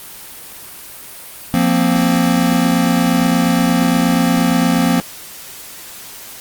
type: chord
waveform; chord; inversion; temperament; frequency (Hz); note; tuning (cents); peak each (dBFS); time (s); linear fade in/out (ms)
square; F suspended fourth; none; equal; 174.61 / 233.1 / 261.6; F3 / Bb3 / C4; 0 / 0 / 0; -17; 1.54-5; 0
effects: white hiss -34 dBFS RMS until 6.4 s + Opus 32 kbps